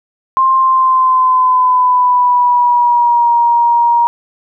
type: tone with pitch glide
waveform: sine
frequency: 1054 to 944.4 Hz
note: C6 to A#5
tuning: +12 to +22 cents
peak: -7 dBFS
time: 0.37-4.07 s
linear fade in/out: 0 ms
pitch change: -190 cents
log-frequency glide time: 0.58-3.32 s
effects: none